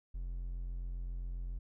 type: tone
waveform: triangle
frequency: 43.73 Hz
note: F1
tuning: 3 cents sharp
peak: -35 dBFS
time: 0.14-1.59 s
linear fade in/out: 10 ms
effects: none